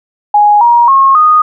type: tone with pitch steps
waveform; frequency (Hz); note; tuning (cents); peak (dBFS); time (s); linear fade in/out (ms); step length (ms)
sine; 830.6 / 948.6 / 1083.4 / 1237.3; G#5 / A#5 / C#6 / D#6; 0 / +30 / -40 / -10; -3; 0.34-1.42; 5; 270
effects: none